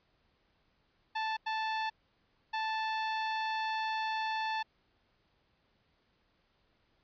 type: tone bursts at uneven times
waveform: sawtooth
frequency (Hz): 879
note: A5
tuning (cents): -2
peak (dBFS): -28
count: 3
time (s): 1.15-1.37 / 1.46-1.9 / 2.53-4.63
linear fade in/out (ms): 10
effects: pink hiss -73 dBFS RMS until 7.03 s + resampled to 11025 Hz